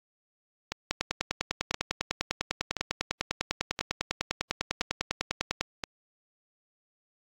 two click trains, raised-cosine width 0.2 ms, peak -10 / -13 dBFS, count 48 / 6, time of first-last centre 0.91-5.61 / 0.72-5.838 s, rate 10 / 0.977 Hz, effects AAC 64 kbps

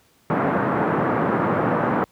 pink band-pass noise, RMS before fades -21 dBFS, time 0.3-2.04 s, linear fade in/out 0 ms, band 140 to 1500 Hz, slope 24 dB/octave, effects pink hiss -59 dBFS RMS until 2.11 s + high-pass 60 Hz 12 dB/octave

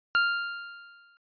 40% pulse tone with exponential decay, 1396.9 Hz, F6, in tune, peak -18 dBFS, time 0.15-1.17 s, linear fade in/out 0 ms, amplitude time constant 220 ms, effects resampled to 11025 Hz

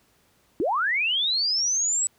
sine linear sweep, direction up, 276.3 to 7902 Hz, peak -21 dBFS, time 0.6-2.07 s, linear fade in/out 0 ms, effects pink hiss -63 dBFS RMS until 2.18 s + high-pass 60 Hz 12 dB/octave

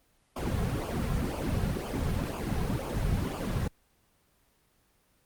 brown noise with flanger, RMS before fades -30 dBFS, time 0.36-3.68 s, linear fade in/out 5 ms, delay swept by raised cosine 0.51 to 3.41 ms, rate 2 Hz, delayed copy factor -0.85, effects pink hiss -68 dBFS RMS until 5.25 s + Opus 24 kbps

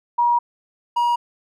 sine / triangle tone pair in turn, 955 / 955 Hz, A#5 / A#5, +42 / +42 cents, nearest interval unison, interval 0 cents, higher neither, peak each -14 dBFS, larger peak neither, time 0.18-0.39 / 0.96-1.16 s, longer first, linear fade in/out 10 ms, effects none

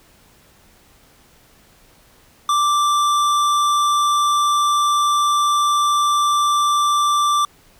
sine tone with hard clipping, 1174.7 Hz, D6, in tune, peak -16 dBFS, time 2.49-7.45 s, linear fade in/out 2 ms, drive 14 dB, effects pink hiss -52 dBFS RMS until 7.79 s

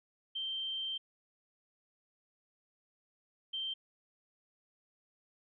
sine tone bursts at uneven times, 3136 Hz, G7, in tune, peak -35 dBFS, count 2, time 0.35-0.98 / 3.53-3.74 s, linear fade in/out 10 ms, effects none

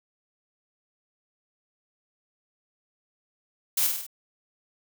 blue noise with echo, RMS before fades -24 dBFS, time 3.77-3.87 s, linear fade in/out 5 ms, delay 49 ms, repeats 4, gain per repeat -4 dB, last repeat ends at 4.066 s, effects none

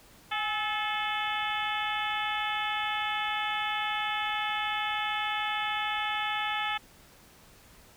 harmonic tone with a mistuned harmonic, 433.3 Hz, A4, 27 cents flat, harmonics 2 / 3 / 4 / 5 / 6 / 7 / 8, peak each -33 / -35 / -36 / -37 / -38 / -38 / -39 dBFS, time 0.31-6.78 s, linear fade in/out 10 ms, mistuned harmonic 2, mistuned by -64 cents, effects pink hiss -56 dBFS RMS until 7.96 s

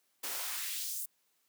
white noise with high-pass filter sweep, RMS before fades -38 dBFS, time 0.23-1.06 s, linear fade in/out 10 ms, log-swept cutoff 320 to 10000 Hz, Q 1.1, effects white hiss -75 dBFS RMS until 1.48 s + high-pass 150 Hz 12 dB/octave

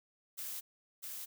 blue noise with echo, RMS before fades -42 dBFS, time 0.37-0.61 s, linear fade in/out 20 ms, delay 650 ms, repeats 1, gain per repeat -2 dB, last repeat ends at 1.26 s, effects none

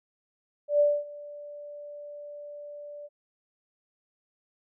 sine tone with ADSR envelope, 585 Hz, D5, 7 cents flat, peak -17 dBFS, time 0.68-3.09 s, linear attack 120 ms, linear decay 240 ms, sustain -22 dB, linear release 36 ms, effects none

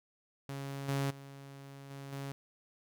sawtooth tone with level steps, 138.3 Hz, C#3, 4 cents flat, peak -35 / -27 / -44 / -40 / -35 dBFS, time 0.49-2.32 s, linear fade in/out 0 ms, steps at 0.88 / 1.1 / 1.9 / 2.12 s, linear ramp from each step 10 ms, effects none

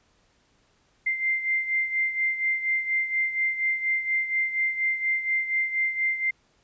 sine beating tone pair, 2089 / 2093.2 Hz, C7 / C7, -3 / 0 cents, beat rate 4.2 Hz, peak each -24 / -30 dBFS, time 1.06-6.31 s, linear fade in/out 10 ms, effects pink hiss -65 dBFS RMS until 6.63 s + resampled to 16000 Hz

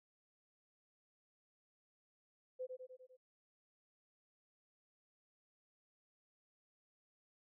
sine tone with echo, 510 Hz, C5, 44 cents flat, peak -40 dBFS, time 2.59-2.67 s, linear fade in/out 20 ms, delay 100 ms, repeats 5, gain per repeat -4 dB, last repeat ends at 3.17 s, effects none

